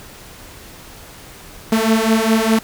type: beating tone pair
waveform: sawtooth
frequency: 220 / 224.9 Hz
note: A3 / A3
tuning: 0 / +38 cents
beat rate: 4.9 Hz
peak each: -12 dBFS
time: 1.72-2.59 s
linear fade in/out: 5 ms
effects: pink hiss -39 dBFS RMS until 2.63 s